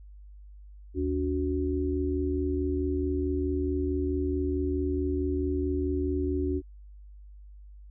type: tone cluster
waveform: sine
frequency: 76.2 / 284.6 / 369.2 Hz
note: D#2 / C#4 / F#4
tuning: -36 / +46 / -4 cents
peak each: -30 dBFS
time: 0.94-6.62 s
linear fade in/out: 50 ms
effects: added 50 Hz sine -45 dBFS peak until 7.9 s